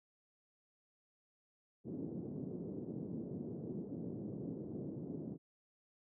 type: band-pass noise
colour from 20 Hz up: pink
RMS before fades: -44 dBFS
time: 1.84-5.38 s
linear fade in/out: 50 ms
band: 140 to 400 Hz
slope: 24 dB/octave
effects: none